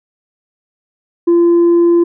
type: tone with tanh clipping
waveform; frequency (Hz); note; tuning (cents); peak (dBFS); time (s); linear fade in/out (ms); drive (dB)
sine; 342.7; F4; -33; -7; 1.27-2.04; 10; 1
effects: none